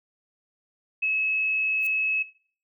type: tone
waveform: sine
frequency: 2581 Hz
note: E7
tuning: 37 cents flat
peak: -22 dBFS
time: 1.02-2.23 s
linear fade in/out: 10 ms
type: noise with exponential growth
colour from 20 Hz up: violet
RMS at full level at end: -35 dBFS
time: 1.78-1.87 s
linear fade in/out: 5 ms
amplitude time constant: 19 ms
effects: noise-tail reverb RT60 0.5 s tail -19 dB re dry

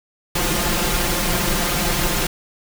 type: noise with comb filter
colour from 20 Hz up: pink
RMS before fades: -20 dBFS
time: 0.35-2.27 s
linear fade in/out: 5 ms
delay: 5.7 ms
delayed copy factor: +0.75
effects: none

